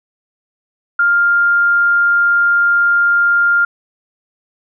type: tone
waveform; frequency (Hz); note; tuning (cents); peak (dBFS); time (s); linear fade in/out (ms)
sine; 1401; F6; +5; -9; 0.99-3.65; 5
effects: none